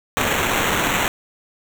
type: noise with sample-and-hold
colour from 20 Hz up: blue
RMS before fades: -20 dBFS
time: 0.17-1.08 s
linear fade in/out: 0 ms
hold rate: 4900 Hz
effects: none